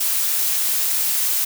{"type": "noise with amplitude modulation", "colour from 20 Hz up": "blue", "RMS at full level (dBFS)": -18, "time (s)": [0, 1.45], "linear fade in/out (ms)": 10, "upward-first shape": "sine", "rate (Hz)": 233, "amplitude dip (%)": 45, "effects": []}